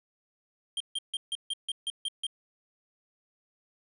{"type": "tone bursts", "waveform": "square", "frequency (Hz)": 3182, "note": "G7", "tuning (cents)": 25, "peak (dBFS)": -30, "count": 9, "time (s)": [0.77, 2.267], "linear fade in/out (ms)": 2, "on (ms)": 33, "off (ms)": 150, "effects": ["resampled to 24000 Hz"]}